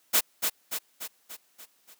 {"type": "noise with echo", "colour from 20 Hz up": "white", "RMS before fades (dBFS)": -21, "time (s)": [0.13, 0.21], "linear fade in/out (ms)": 20, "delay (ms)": 290, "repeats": 6, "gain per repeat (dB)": -5, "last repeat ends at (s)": 1.95, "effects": ["white hiss -66 dBFS RMS until 1.99 s", "high-pass 200 Hz 12 dB/octave"]}